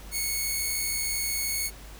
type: tone pair together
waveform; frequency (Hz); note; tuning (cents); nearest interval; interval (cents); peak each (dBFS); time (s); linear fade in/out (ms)
5% pulse; 2156 / 2209; C#7 / C#7; -49 / -7; unison; 42; -28 / -17; 0.11-1.71; 50
effects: added 50 Hz sine -43 dBFS peak until 1.99 s + pink hiss -48 dBFS RMS until 1.99 s